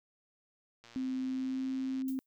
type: click train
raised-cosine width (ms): 0.2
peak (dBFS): -37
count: 139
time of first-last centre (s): 0.84-2.019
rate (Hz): 117
type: tone with pitch glide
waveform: sine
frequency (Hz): 260 to 263.5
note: C4 to C4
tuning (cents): -11 to +12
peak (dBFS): -32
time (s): 0.96-2.19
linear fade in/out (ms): 0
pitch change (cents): +23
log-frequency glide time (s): 1.24-1.71
type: noise with exponential decay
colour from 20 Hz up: violet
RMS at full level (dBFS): -45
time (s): 2.08-2.26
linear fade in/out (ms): 1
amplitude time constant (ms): 38
effects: none